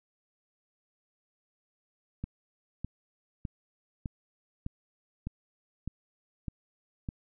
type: click train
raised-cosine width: 5 ms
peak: -22 dBFS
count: 9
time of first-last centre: 2.24-7.088 s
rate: 1.65 Hz
effects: none

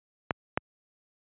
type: clicks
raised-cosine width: 0.5 ms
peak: -9 dBFS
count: 2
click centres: 0.308 / 0.575 s
effects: high-pass 80 Hz 12 dB/octave + resampled to 8000 Hz

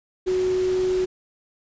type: tone in noise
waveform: sine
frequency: 370 Hz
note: F#4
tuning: in tune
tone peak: -19 dBFS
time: 0.26-1.06 s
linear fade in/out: 20 ms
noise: pink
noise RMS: -37 dBFS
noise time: 0.26-1.06 s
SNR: +15 dB
effects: resampled to 16000 Hz

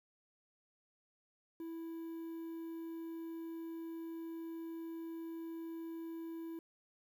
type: tone with quantisation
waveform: triangle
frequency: 329.6 Hz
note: E4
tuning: in tune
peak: -40 dBFS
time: 1.6-6.59 s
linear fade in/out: 2 ms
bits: 11
effects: none

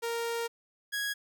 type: tone pair in turn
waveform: sawtooth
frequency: 465.3 / 1658.1 Hz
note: A#4 / G#6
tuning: -3 / -3 cents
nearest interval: octave + minor seventh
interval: 2200 cents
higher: second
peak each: -27 dBFS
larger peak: neither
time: 0.02-0.48 / 0.92-1.14 s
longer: first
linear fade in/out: 20 ms
effects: none

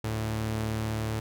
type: tone pair together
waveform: sawtooth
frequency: 73.04 / 110 Hz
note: D2 / A2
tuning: -9 / 0 cents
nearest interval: perfect fifth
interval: 709 cents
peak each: -34 / -25 dBFS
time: 0.04-1.2 s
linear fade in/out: 5 ms
effects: none

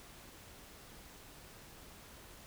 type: silence
effects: pink hiss -55 dBFS RMS until 2.46 s

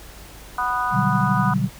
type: harmonic tone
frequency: 246.9 Hz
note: B3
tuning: in tune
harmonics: 3 / 4 / 5 / 6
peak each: -28 / -24 / -24 / -28 dBFS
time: 0.58-1.54 s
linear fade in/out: 5 ms
type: chord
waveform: sine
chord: G major seventh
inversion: first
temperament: just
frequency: 122.5 / 147 / 183.75 / 196 Hz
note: B2 / D3 / F#3 / G3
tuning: -14 / +2 / -12 / 0 cents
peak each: -24 dBFS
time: 0.91-1.7 s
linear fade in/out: 50 ms
effects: added 50 Hz sine -43 dBFS peak until 1.79 s + pink hiss -43 dBFS RMS until 1.79 s

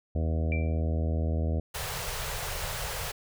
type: harmonic tone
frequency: 80.2 Hz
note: E2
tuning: 47 cents flat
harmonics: 1 / 2 / 3 / 4 / 5 / 6 / 7 / 8 / 9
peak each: -26 / -35 / -37 / -41 / -44 / -41 / -42 / -43 / -49 dBFS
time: 0.15-1.6 s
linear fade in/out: 5 ms
type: tone with exponential decay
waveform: sine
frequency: 2349 Hz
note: D7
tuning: in tune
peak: -30 dBFS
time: 0.52-0.81 s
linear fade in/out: 1 ms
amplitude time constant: 62 ms
type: band-stop noise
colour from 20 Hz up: pink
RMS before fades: -34 dBFS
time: 1.74-3.12 s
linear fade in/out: 10 ms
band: 160 to 420 Hz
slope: 48 dB/octave
effects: none

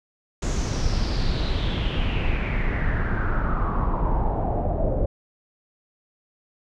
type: noise with low-pass filter sweep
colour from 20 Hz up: brown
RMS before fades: -23 dBFS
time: 0.42-5.06 s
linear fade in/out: 5 ms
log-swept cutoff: 7000 to 560 Hz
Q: 4.9
effects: none

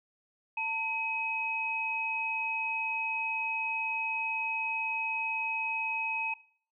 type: tone pair together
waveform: sine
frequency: 898 / 2540 Hz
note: A5 / D#7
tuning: +35 / +35 cents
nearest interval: octave + tritone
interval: 1800 cents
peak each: -35 / -31 dBFS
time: 0.57-6.34 s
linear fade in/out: 5 ms
effects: noise-tail reverb RT60 0.5 s tail -20 dB re dry

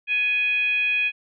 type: tone with frequency modulation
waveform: sine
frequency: 2489 Hz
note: D#7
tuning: in tune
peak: -19 dBFS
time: 0.07-1.12 s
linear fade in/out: 50 ms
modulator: 801 Hz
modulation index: 0.37
effects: none

